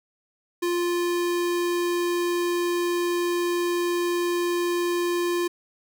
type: tone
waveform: square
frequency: 349.2 Hz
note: F4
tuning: in tune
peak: -23 dBFS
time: 0.62-5.48 s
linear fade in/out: 10 ms
effects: none